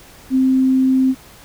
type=tone; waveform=sine; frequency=261.6 Hz; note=C4; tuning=in tune; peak=-11 dBFS; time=0.3-1.15 s; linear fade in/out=50 ms; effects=pink hiss -43 dBFS RMS until 1.44 s